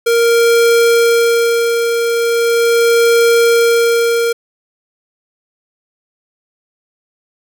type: tone with tremolo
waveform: square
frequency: 466.2 Hz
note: A#4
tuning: in tune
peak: -8 dBFS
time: 0.06-4.33 s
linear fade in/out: 10 ms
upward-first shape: sine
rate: 0.39 Hz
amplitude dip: 45%
effects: none